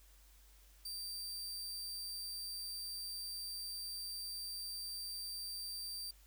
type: tone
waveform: sawtooth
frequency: 4678 Hz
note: D8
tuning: 8 cents flat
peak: -39 dBFS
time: 0.85-6.11 s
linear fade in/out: 5 ms
effects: added 49 Hz sine -61 dBFS peak until 6.26 s + white hiss -67 dBFS RMS until 6.26 s